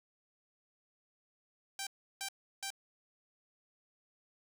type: tone bursts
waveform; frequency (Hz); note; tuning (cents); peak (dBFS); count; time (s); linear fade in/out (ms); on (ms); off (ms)
5% pulse; 784; G5; 0; -26; 3; 1.79-2.704; 2; 78; 340
effects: none